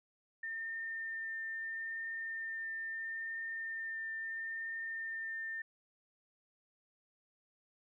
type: tone with vibrato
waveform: sine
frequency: 1807 Hz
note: A6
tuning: 46 cents sharp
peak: -38 dBFS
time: 0.43-5.62 s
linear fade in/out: 5 ms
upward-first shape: triangle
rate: 0.75 Hz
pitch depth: 8 cents each way
effects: none